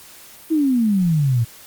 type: exponential sweep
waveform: sine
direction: down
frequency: 329.6 to 111.7 Hz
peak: -14 dBFS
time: 0.5-1.45 s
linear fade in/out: 20 ms
effects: white hiss -43 dBFS RMS until 1.66 s + Opus 48 kbps